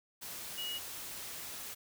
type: tone in noise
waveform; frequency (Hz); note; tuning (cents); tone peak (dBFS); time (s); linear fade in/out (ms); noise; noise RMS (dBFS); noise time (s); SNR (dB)
sine; 2900; F#7; -35; -37; 0.57-0.79; 20; white; -44; 0.21-1.75; +4
effects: none